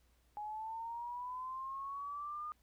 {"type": "linear sweep", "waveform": "sine", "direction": "up", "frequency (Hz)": [830.6, 1222], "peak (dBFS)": -40, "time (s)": [0.37, 2.52], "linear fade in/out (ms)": 0, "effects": ["added 60 Hz sine -70 dBFS peak until 2.62 s", "pink hiss -75 dBFS RMS until 2.62 s"]}